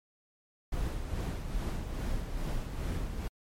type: noise with tremolo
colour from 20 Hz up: brown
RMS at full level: -32 dBFS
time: 0.72-3.28 s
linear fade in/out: 5 ms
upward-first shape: sine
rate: 2.4 Hz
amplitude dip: 45%
effects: MP3 64 kbps